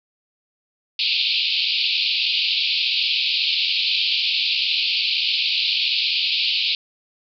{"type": "band-pass noise", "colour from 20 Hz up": "white", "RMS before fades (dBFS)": -21, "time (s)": [0.99, 6.75], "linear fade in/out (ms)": 2, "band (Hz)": [2400, 4700], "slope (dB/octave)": 96, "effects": []}